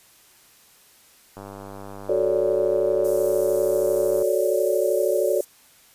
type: click train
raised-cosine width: 1 ms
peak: -24 dBFS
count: 284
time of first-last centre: 1.37-4.223 s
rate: 99.2 Hz
type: chord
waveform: sine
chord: D major seventh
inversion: first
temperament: equal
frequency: 370 / 440 / 554.4 / 587.3 Hz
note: F#4 / A4 / C#5 / D5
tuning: 0 / 0 / 0 / 0 cents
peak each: -24 dBFS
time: 2.09-5.41 s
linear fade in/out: 5 ms
type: high-pass noise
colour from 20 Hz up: white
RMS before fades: -38 dBFS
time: 3.04-5.45 s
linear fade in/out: 10 ms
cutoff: 6500 Hz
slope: 24 dB/octave
effects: white hiss -54 dBFS RMS until 5.94 s + resampled to 32000 Hz